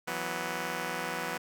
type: chord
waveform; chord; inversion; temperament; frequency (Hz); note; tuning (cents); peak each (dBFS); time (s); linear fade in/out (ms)
5% pulse; E suspended second; none; just; 164.81 / 185.42 / 247.2; E3 / F#3 / B3; 0 / +4 / +2; -27; 0.07-1.38; 10
effects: none